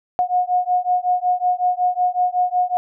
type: beating tone pair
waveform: sine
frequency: 721 / 726.4 Hz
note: F#5 / F#5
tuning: -45 / -32 cents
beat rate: 5.4 Hz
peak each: -19 dBFS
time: 0.19-2.77 s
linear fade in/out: 0 ms
effects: none